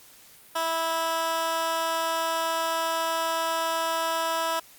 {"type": "tone with high-pass filter", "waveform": "15% pulse", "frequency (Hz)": 327.7, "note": "E4", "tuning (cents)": -10, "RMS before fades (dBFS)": -27, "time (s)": [0.55, 4.6], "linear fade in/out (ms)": 10, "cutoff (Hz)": 800, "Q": 1.1, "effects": ["white hiss -52 dBFS RMS until 4.78 s", "Opus 48 kbps"]}